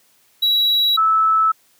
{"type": "tone pair in turn", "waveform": ["triangle", "sine"], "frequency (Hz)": [3893, 1307.8], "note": ["B7", "E6"], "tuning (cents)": [-26, -14], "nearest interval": "octave + perfect fifth", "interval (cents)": 1888, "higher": "first", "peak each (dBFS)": -12, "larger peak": "neither", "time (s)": [[0.42, 0.97], [0.97, 1.52]], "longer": "neither", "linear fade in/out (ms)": 10, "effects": ["white hiss -57 dBFS RMS until 1.79 s", "high-pass 100 Hz 12 dB/octave"]}